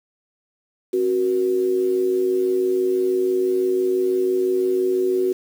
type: tone with amplitude modulation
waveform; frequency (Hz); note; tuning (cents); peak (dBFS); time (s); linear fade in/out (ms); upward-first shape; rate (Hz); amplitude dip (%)
sine; 371.9; F#4; +9; -14; 0.93-5.33; 10; sine; 106; 60
effects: 7-bit